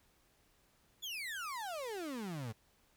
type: exponential sweep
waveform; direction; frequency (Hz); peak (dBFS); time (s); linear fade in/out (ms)
35% pulse; down; 3530 to 104.4; -38; 1.02-2.53; 20
effects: pink hiss -71 dBFS RMS until 2.96 s